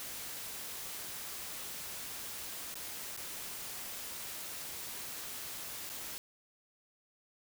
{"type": "noise with dropouts", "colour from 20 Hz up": "white", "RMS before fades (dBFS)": -43, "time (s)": [0, 6.18], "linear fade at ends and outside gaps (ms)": 0, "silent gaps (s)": [[2.742, 2.755], [3.165, 3.174], [5.893, 5.899]], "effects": []}